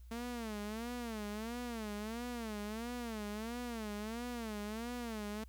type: tone with vibrato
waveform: sawtooth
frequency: 224.7 Hz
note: A3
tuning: 37 cents sharp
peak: -36 dBFS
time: 0.11-5.44 s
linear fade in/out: 5 ms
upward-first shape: sine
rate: 1.5 Hz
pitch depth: 150 cents each way
effects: added 60 Hz sine -51 dBFS peak until 5.48 s + white hiss -73 dBFS RMS until 5.48 s